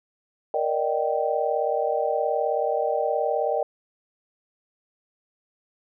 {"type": "chord", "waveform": "sine", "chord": "Eb major seventh", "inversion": "second", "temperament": "just", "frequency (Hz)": [466.7, 583.4, 622.3, 777.8], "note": ["Bb4", "D5", "Eb5", "G5"], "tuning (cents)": [2, -12, 0, -14], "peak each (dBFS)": -27, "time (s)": [0.54, 3.63], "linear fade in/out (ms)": 2, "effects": []}